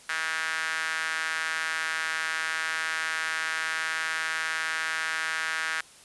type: tone with high-pass filter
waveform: sawtooth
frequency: 160.2 Hz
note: E3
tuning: 49 cents flat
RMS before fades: -30 dBFS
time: 0.09-5.81 s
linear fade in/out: 5 ms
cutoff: 1600 Hz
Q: 3.4
effects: white hiss -52 dBFS RMS until 6.04 s + resampled to 24000 Hz